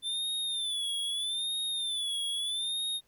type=tone with vibrato; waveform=square; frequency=3523 Hz; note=A7; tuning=1 cent sharp; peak=-31 dBFS; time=0.02-3.01 s; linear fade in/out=50 ms; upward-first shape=sine; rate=0.79 Hz; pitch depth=100 cents each way; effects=pink hiss -70 dBFS RMS until 3.07 s

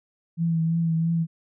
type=tone with vibrato; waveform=sine; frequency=164.81 Hz; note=E3; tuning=in tune; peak=-20 dBFS; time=0.37-1.27 s; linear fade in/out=50 ms; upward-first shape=triangle; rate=3 Hz; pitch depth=34 cents each way; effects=none

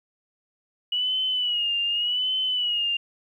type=tone with vibrato; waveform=sine; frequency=2922 Hz; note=F#7; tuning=22 cents flat; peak=-22 dBFS; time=0.92-2.97 s; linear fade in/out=5 ms; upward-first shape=sine; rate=0.86 Hz; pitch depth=75 cents each way; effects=10-bit

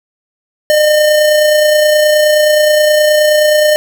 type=tone with amplitude modulation; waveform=square; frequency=606 Hz; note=D#5; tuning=46 cents flat; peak=-6 dBFS; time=0.7-3.76 s; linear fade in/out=0 ms; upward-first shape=sine; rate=29.5 Hz; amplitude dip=30%; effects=none

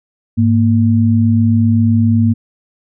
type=tone pair together; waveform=sine; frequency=103.6 / 231.4 Hz; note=G#2 / A#3; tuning=-4 / -13 cents; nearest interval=octave + major second; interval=1391 cents; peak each=-11 dBFS; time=0.37-2.34 s; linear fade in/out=20 ms; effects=none

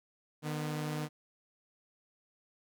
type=tone pair together; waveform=sawtooth; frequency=151.73 / 245.7 Hz; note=D#3 / B3; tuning=-43 / -9 cents; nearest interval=minor sixth; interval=834 cents; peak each=-31 / -38 dBFS; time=0.42-1.09 s; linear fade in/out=50 ms; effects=none

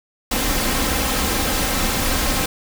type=noise with comb filter; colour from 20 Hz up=pink; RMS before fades=-20 dBFS; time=0.31-2.46 s; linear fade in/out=5 ms; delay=3.8 ms; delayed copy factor=+0.5; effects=none

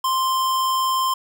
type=tone; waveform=square; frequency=1046.5 Hz; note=C6; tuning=in tune; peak=-19 dBFS; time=0.04-1.14 s; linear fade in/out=5 ms; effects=none

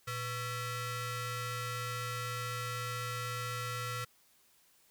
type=ring-modulated tone; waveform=sawtooth; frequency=614 Hz; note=D#5; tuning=23 cents flat; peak=-29 dBFS; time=0.07-4.05 s; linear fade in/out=10 ms; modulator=732 Hz; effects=white hiss -67 dBFS RMS until 4.9 s

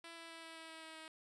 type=tone with pitch steps; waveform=5% pulse; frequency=333.6 / 331.3 / 329 / 326.7 / 324.5 / 322.2 / 320 / 317.8 Hz; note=E4 / E4 / E4 / E4 / E4 / E4 / D#4 / D#4; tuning=+21 / +9 / -3 / -15 / -27 / -39 / +49 / +37 cents; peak=-39 dBFS; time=0.04-1.08 s; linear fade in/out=2 ms; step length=130 ms; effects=resampled to 22050 Hz + 13-bit

